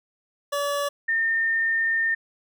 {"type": "tone pair in turn", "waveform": ["25% pulse", "sine"], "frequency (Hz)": [572, 1816], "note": ["D5", "A#6"], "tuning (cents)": [-46, -46], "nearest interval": "octave + minor sixth", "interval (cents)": 2000, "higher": "second", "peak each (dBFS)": -20, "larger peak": "neither", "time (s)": [[0.52, 0.89], [1.08, 2.15]], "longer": "second", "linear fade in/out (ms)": 10, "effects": []}